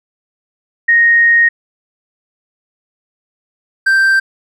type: tone pair in turn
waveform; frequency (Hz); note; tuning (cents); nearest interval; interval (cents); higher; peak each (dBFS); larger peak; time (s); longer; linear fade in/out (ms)
sine / triangle; 1864.7 / 1568; A#6 / G6; 0 / 0; minor third; 300; first; -6; neither; 0.88-1.49 / 3.86-4.2; first; 10
effects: none